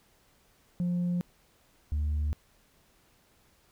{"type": "tone pair in turn", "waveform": "sine", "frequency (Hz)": [176.2, 74.81], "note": ["F3", "D2"], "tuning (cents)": [16, 33], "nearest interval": "octave + minor third", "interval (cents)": 1483, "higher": "first", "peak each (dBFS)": -24, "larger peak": "neither", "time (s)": [[0.8, 1.21], [1.92, 2.33]], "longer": "neither", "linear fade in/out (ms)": 0, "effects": ["tanh soft clip ceiling -25 dBFS", "pink hiss -65 dBFS RMS until 3.71 s"]}